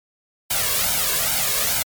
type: noise with flanger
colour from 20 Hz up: white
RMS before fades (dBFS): -21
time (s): 0.5-1.83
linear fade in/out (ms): 10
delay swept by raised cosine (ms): 1.3 to 1.84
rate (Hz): 2.4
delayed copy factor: +0.8
effects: MP3 96 kbps